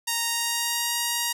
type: tone with pitch glide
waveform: 5% pulse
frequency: 931 to 945.1 Hz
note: A#5 to A#5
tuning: -2 to +24 cents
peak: -12 dBFS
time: 0.07-1.33 s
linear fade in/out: 10 ms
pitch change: +26 cents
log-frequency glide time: 0.25-0.96 s
effects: none